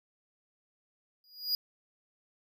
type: tone with exponential growth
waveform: square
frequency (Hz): 4886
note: D#8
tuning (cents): -32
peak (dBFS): -25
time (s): 1.24-1.55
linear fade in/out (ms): 1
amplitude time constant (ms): 66
effects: none